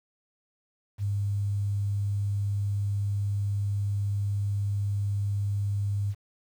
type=tone; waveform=sine; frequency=100.9 Hz; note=G#2; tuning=49 cents flat; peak=-25 dBFS; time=0.98-6.15 s; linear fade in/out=50 ms; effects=9-bit